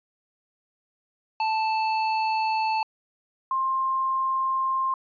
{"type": "tone pair in turn", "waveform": ["square", "sine"], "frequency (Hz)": [880, 1057.3], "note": ["A5", "C6"], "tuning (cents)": [0, 18], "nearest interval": "minor third", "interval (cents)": 318, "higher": "second", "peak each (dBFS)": [-23, -22], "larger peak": "second", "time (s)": [[1.4, 2.83], [3.51, 4.94]], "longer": "neither", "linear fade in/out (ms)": 2, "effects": ["resampled to 11025 Hz"]}